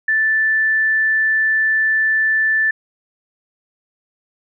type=tone; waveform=sine; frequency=1760 Hz; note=A6; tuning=in tune; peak=-13 dBFS; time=0.08-2.71 s; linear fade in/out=5 ms; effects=none